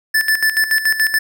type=tone with tremolo; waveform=square; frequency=1752 Hz; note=A6; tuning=8 cents flat; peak=-12 dBFS; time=0.14-1.19 s; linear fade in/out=10 ms; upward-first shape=square; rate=7 Hz; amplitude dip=70%; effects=none